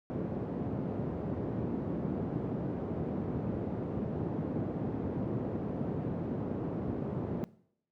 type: band-pass noise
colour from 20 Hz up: pink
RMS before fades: -35 dBFS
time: 0.1-7.44 s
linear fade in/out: 0 ms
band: 130 to 390 Hz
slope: 12 dB/octave
effects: noise-tail reverb RT60 0.7 s tail -20 dB re dry + high-pass 60 Hz 12 dB/octave